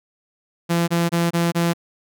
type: tone bursts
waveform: sawtooth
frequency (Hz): 170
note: F3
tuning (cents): -46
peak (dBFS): -13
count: 5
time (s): 0.69-1.736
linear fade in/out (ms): 20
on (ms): 190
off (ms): 24
effects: none